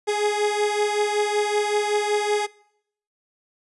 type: beating tone pair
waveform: 30% pulse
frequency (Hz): 415.3 / 420.6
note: G#4 / G#4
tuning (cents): 0 / +22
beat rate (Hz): 5.3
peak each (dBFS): -19 / -23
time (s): 0.07-2.47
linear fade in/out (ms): 20
effects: noise-tail reverb RT60 0.7 s tail -23 dB re dry + resampled to 24000 Hz